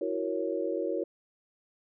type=chord; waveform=sine; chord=F# dominant seventh; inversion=third; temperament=equal; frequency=329.6 / 370 / 466.2 / 554.4 Hz; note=E4 / F#4 / A#4 / C#5; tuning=0 / 0 / 0 / 0 cents; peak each=-34 dBFS; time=0.01-1.04 s; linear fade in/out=5 ms; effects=none